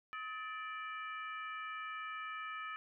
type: harmonic tone with a mistuned harmonic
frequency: 587.3 Hz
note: D5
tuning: in tune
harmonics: 2 / 3 / 4 / 5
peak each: -43 / -47 / -49 / -55 dBFS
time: 0.13-2.76 s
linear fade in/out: 0 ms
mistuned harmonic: 2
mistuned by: +140 cents
effects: none